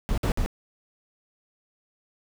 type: noise bursts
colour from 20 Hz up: brown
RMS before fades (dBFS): -24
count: 3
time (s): 0.09-0.461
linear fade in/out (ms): 0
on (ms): 87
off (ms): 55
effects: none